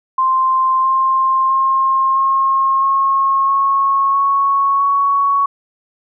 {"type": "tone with pitch steps", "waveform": "sine", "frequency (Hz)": [1046.5, 1056.2, 1066, 1075.9, 1085.9, 1096, 1106.2, 1116.4], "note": ["C6", "C6", "C6", "C6", "C#6", "C#6", "C#6", "C#6"], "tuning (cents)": [0, 16, 32, 48, -36, -20, -4, 12], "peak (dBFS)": -11, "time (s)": [0.18, 5.46], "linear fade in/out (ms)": 5, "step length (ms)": 660, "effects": []}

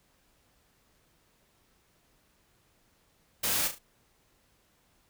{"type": "noise with echo", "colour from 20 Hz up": "white", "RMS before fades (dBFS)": -29, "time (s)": [3.43, 3.68], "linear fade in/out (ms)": 10, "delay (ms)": 36, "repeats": 3, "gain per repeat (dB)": -8, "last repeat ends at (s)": 3.788, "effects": ["pink hiss -68 dBFS RMS until 5.09 s"]}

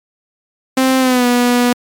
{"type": "tone with pitch glide", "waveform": "sawtooth", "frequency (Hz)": [261.6, 244.1], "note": ["C4", "B3"], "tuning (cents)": [0, -20], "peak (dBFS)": -6, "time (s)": [0.77, 1.73], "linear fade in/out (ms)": 5, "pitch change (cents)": -120, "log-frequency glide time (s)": [0.99, 1.26], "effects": ["MP3 96 kbps"]}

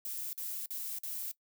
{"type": "noise bursts", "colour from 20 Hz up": "violet", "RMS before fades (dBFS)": -39, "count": 4, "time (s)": [0.05, 1.314], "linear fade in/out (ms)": 0, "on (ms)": 280, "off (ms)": 48, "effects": ["noise-tail reverb RT60 0.1 s tail -20 dB re dry"]}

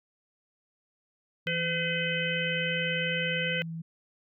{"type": "tone with vibrato", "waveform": "sine", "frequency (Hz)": 164.81, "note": "E3", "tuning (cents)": 0, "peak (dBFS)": -34, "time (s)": [1.46, 3.82], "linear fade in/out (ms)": 10, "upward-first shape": "triangle", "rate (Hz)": 2.5, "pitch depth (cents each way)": 11}
{"type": "harmonic tone", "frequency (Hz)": 509, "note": "C5", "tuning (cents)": -48, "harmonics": [1, 3, 4, 5, 6], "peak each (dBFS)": [-34, -34, -34, -34, -34], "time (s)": [1.47, 3.62], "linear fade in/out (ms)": 0}
{"effects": []}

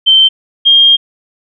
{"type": "tone pair in turn", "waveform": "sine", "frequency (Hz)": [3111, 3219], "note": ["G7", "G7"], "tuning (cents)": [-14, 45], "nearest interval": "minor second", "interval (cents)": 59, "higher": "second", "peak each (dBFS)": -3, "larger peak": "neither", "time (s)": [[0.06, 0.29], [0.65, 0.97]], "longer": "second", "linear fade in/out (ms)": 20, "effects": []}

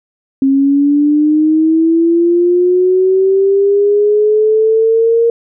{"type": "linear sweep", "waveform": "sine", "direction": "up", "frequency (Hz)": [268.2, 466.2], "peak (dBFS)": -7, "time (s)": [0.42, 5.3], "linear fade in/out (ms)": 2, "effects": []}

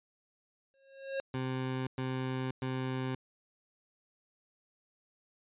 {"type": "tone with exponential growth", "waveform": "square", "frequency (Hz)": 542, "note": "C#5", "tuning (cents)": -39, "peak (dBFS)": -31, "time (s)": [0.74, 1.2], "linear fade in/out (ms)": 0, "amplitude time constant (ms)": 100}
{"type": "tone bursts", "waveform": "20% pulse", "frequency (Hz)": 130, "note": "C3", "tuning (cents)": -11, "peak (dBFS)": -28, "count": 3, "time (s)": [1.34, 3.15], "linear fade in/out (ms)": 2, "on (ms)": 530, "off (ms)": 110}
{"effects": ["resampled to 8000 Hz"]}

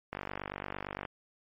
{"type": "click train", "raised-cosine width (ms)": 0.5, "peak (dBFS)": -21, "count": 46, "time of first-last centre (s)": [0.13, 1.052], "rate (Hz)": 48.8, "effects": ["MP3 32 kbps"]}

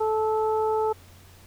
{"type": "harmonic tone", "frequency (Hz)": 435.8, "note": "A4", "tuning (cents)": -17, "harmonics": [1, 2, 3], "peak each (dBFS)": [-23, -26, -35], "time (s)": [0, 0.93], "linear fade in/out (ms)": 10, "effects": ["added 90 Hz sine -50 dBFS peak until 1.46 s", "pink hiss -53 dBFS RMS until 1.46 s"]}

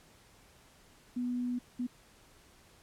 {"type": "tone bursts at uneven times", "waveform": "sine", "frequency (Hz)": 245.9, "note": "B3", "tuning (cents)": -7, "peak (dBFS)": -31, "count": 2, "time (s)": [[1.16, 1.59], [1.79, 1.87]], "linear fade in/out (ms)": 10, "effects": ["pink hiss -61 dBFS RMS until 2.82 s", "low-pass 12000 Hz 12 dB/octave"]}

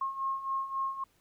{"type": "beating tone pair", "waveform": "sine", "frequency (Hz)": [1075, 1078.7], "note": ["C6", "C#6"], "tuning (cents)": [47, -48], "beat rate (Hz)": 3.7, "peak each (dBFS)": [-37, -32], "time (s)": [0.01, 1.04], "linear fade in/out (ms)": 5, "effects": ["pink hiss -69 dBFS RMS until 1.2 s"]}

